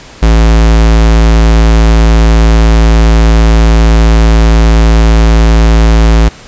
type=tone; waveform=square; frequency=55.3 Hz; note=A1; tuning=9 cents sharp; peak=-3 dBFS; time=0.22-6.29 s; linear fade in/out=10 ms; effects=pink hiss -32 dBFS RMS until 6.47 s + resampled to 16000 Hz